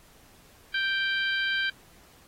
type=harmonic tone; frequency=784 Hz; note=G5; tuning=in tune; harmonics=2 / 3 / 4 / 5 / 6; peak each=-26 / -35 / -32 / -38 / -42 dBFS; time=0.74-1.7 s; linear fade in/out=5 ms; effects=pink hiss -57 dBFS RMS until 2.27 s + AAC 48 kbps